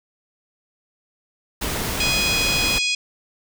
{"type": "noise", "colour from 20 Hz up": "pink", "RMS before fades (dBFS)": -25, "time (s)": [1.61, 2.79], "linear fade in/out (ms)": 10}
{"type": "harmonic tone", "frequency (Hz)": 830.6, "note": "G#5", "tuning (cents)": 0, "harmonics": [3, 4, 5, 6, 7, 8, 9, 10], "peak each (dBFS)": [-22, -26, -30, -26, -34, -35, -34, -37], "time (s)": [2, 2.95], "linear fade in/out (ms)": 5}
{"effects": []}